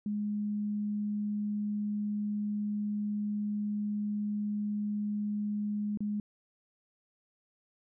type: tone with dropouts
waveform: sine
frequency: 208.1 Hz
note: G#3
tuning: 4 cents sharp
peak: -30 dBFS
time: 0.06-6.2 s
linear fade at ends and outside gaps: 2 ms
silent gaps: 5.974-6.005 s
effects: none